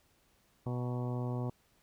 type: harmonic tone with a mistuned harmonic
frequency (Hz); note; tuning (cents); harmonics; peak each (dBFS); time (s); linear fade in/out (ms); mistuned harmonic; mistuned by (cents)
123.47; B2; 0; 1 / 2 / 3 / 4 / 5 / 6 / 7 / 8 / 9; -34 / -40 / -44 / -46 / -48 / -50 / -51 / -52 / -53; 0.66-1.5; 5; 8; -47
effects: pink hiss -70 dBFS RMS until 1.82 s